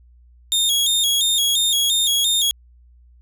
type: tone with vibrato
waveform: sawtooth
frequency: 3483 Hz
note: A7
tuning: 18 cents flat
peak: -13 dBFS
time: 0.52-2.51 s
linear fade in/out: 0 ms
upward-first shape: square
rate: 2.9 Hz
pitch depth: 82 cents each way
effects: added 60 Hz sine -47 dBFS peak until 3.21 s